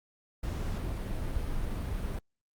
brown noise, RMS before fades -33 dBFS, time 0.43-2.19 s, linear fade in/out 5 ms, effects Opus 48 kbps

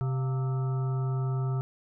harmonic tone with a mistuned harmonic, 130.7 Hz, C3, 1 cent flat, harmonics 1 / 3 / 5 / 7 / 9 / 10, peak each -26 / -40 / -45 / -48 / -50 / -45 dBFS, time 0.01-1.61 s, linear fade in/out 0 ms, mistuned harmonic 5, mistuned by +110 cents, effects none

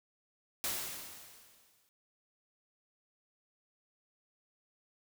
white noise with exponential decay, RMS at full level -34 dBFS, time 0.64-1.89 s, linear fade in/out 0 ms, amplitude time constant 270 ms, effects none

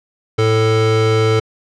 square tone pair together, 110.4 / 442 Hz, A2 / A4, +6 / +8 cents, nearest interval 2 octaves, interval 2402 cents, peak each -15 dBFS, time 0.38-1.4 s, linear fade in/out 10 ms, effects low-pass 5000 Hz 12 dB/octave

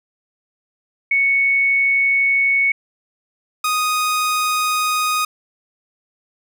sine / sawtooth tone pair in turn, 2217 / 1244.2 Hz, C#7 / D#6, 0 / 0 cents, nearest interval minor seventh, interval 1000 cents, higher first, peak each -13 / -13 dBFS, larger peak neither, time 1.11-2.72 / 3.64-5.25 s, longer neither, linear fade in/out 5 ms, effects none

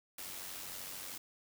white noise with amplitude modulation, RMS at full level -43 dBFS, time 0.18-1.18 s, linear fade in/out 5 ms, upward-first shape sine, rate 93.1 Hz, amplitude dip 45%, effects none

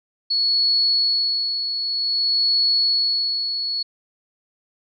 sine tone with tremolo, 4383 Hz, C#8, 20 cents flat, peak -15 dBFS, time 0.3-3.83 s, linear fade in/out 10 ms, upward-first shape sine, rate 0.53 Hz, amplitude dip 55%, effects none

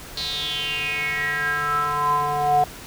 square tone with band-pass filter sweep, 146.83 Hz, D3, in tune, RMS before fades -23 dBFS, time 0.17-2.64 s, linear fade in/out 2 ms, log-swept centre 4200 to 700 Hz, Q 8, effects pink hiss -39 dBFS RMS until 2.86 s

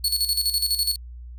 sawtooth tone with tremolo, 4400 Hz, C#8, 14 cents flat, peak -16 dBFS, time 0.04-0.96 s, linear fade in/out 5 ms, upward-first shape square, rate 12 Hz, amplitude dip 65%, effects added 60 Hz sine -36 dBFS peak until 1.38 s

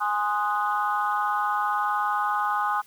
sine chord, Ab dominant seventh, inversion none, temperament equal, 830.6 / 1046.5 / 1244.5 / 1480 Hz, Ab5 / C6 / Eb6 / Gb6, 0 / 0 / 0 / 0 cents, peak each -26 / -29 / -26 / -31 dBFS, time 0-2.82 s, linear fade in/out 20 ms, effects tanh soft clip ceiling -13 dBFS + white hiss -55 dBFS RMS until 2.86 s

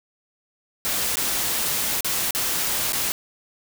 white noise with dropouts, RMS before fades -24 dBFS, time 0.85-3.12 s, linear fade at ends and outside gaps 0 ms, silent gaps 1.156-1.17 / 2.007-2.046 / 2.308-2.349 / 2.922-2.931 s, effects none

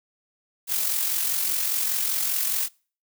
blue noise with amplitude modulation, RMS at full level -23 dBFS, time 0.67-2.69 s, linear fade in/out 50 ms, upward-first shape sine, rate 45 Hz, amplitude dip 45%, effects noise-tail reverb RT60 0.4 s tail -25 dB re dry

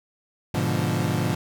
30% pulse chord, G# diminished seventh, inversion none, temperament equal, 103.83 / 123.47 / 146.83 / 174.61 Hz, G#2 / B2 / D3 / F3, 0 / 0 / 0 / 0 cents, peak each -25 dBFS, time 0.54-1.35 s, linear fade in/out 5 ms, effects none

